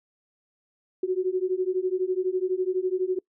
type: beating tone pair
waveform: sine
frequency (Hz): 364.3 / 376.3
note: F#4 / F#4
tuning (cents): -27 / +29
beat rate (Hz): 12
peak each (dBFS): -26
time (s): 1.03-3.19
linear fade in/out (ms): 5
effects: noise-tail reverb RT60 0.1 s tail -25 dB re dry